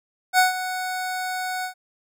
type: tone with ADSR envelope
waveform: 25% pulse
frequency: 740 Hz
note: F#5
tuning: in tune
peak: -9 dBFS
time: 0.33-1.74 s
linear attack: 54 ms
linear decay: 140 ms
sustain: -13 dB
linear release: 99 ms
effects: none